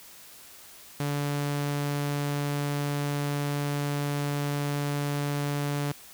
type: tone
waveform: sawtooth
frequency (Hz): 144.2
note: D3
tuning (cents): -31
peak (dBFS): -23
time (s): 1-5.92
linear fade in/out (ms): 2
effects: white hiss -49 dBFS RMS until 6.13 s